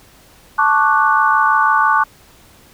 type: chord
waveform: sine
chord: D major seventh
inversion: second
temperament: equal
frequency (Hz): 880 / 1108.7 / 1174.7 / 1480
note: A5 / C#6 / D6 / F#6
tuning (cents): 0 / 0 / 0 / 0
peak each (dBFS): -16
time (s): 0.58-2.04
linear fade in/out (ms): 10
effects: pink hiss -47 dBFS RMS until 2.73 s